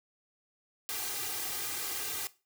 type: noise with comb filter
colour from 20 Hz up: white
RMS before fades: -36 dBFS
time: 0.89-2.27 s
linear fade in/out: 0 ms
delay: 2.5 ms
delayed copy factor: +0.95
effects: noise-tail reverb RT60 0.3 s tail -18 dB re dry + high-pass 80 Hz 12 dB/octave